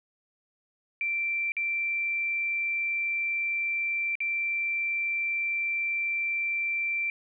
sine tone with dropouts, 2349 Hz, D7, in tune, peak -26 dBFS, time 1.01-7.1 s, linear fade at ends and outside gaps 1 ms, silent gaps 1.52-1.567 / 4.154-4.204 s, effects none

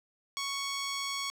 10% pulse tone, 1111 Hz, C#6, 4 cents sharp, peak -24 dBFS, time 0.37-1.3 s, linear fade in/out 0 ms, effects low-pass 12000 Hz 12 dB/octave

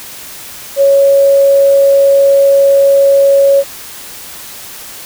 sine tone, 554.4 Hz, C#5, in tune, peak -4 dBFS, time 0.76-3.64 s, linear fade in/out 50 ms, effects white hiss -29 dBFS RMS until 5.05 s

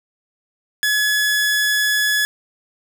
sawtooth tone, 1699 Hz, G#6, 39 cents sharp, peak -12 dBFS, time 0.83-2.25 s, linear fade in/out 0 ms, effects none

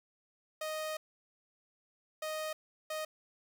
sawtooth tone bursts at uneven times, 622.3 Hz, D#5, in tune, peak -32 dBFS, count 3, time 0.61-0.97 / 2.22-2.53 / 2.9-3.05 s, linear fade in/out 5 ms, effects 10-bit

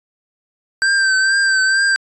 square tone with vibrato, 1565 Hz, G6, 3 cents flat, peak -13 dBFS, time 0.82-1.96 s, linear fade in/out 0 ms, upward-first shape triangle, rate 2.2 Hz, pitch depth 43 cents each way, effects resampled to 22050 Hz

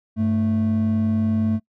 triangle tone pair together, 98.71 / 220 Hz, G2 / A3, +13 / 0 cents, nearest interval octave + major second, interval 1387 cents, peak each -21 / -16 dBFS, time 0.16-1.6 s, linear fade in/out 50 ms, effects noise-tail reverb RT60 0.1 s tail -25 dB re dry + tanh soft clip ceiling -10 dBFS

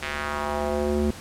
square tone with band-pass filter sweep, 73.42 Hz, D2, in tune, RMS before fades -26 dBFS, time 0.02-1.11 s, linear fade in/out 5 ms, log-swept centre 2300 to 270 Hz, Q 1.6, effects pink hiss -41 dBFS RMS until 1.2 s + low-pass 11000 Hz 12 dB/octave

